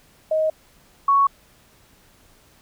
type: tone pair in turn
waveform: sine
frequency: 628 / 1111.9 Hz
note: D#5 / C#6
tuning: +16 / +5 cents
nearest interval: minor seventh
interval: 989 cents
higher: second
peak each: -17 / -13 dBFS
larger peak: second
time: 0.31-0.5 / 1.08-1.27 s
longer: neither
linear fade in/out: 5 ms
effects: pink hiss -55 dBFS RMS until 2.61 s